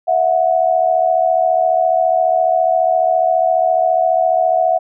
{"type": "tone pair together", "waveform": "sine", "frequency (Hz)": [656, 730.6], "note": ["E5", "F#5"], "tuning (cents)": [-9, -22], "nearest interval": "major second", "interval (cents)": 187, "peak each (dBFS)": -14, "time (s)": [0.07, 4.79], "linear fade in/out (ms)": 20, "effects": []}